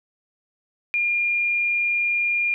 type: tone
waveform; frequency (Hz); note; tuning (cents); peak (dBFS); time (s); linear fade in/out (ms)
sine; 2410; D7; +44; -19; 0.94-2.54; 0
effects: none